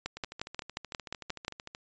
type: two click trains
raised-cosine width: 0.2 ms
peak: -16 / -24 dBFS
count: 9 / 22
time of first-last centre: 0.06-1.481 / 0.17-1.749 s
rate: 5.63 / 13.3 Hz
effects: resampled to 16000 Hz